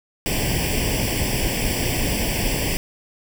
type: noise with comb filter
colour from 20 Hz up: pink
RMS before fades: -22 dBFS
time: 0.26-2.77 s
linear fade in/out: 0 ms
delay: 0.38 ms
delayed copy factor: +0.95
effects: none